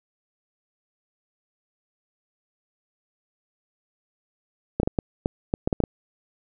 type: clicks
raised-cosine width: 2 ms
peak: -8 dBFS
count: 10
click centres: 4.8 / 4.832 / 4.875 / 4.988 / 5.259 / 5.539 / 5.675 / 5.728 / 5.803 / 5.838 s
effects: none